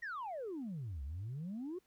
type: exponential two-way sweep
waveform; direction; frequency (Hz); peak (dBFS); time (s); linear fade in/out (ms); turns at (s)
sine; down then up; 1934 to 64.8 to 382.5; -38; 0.02-1.79; 10; 1.03
effects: tanh soft clip ceiling -37 dBFS + pink hiss -75 dBFS RMS until 1.86 s